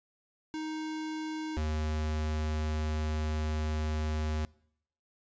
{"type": "tone pair in turn", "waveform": "square", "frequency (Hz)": [312.4, 77.14], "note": ["D#4", "D#2"], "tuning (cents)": [7, -14], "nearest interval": "2 octaves", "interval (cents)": 2421, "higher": "first", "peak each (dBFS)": [-35, -30], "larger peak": "second", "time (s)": [[0.54, 1.57], [1.57, 4.45]], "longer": "second", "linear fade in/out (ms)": 0, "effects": ["noise-tail reverb RT60 0.7 s tail -24 dB re dry", "resampled to 16000 Hz"]}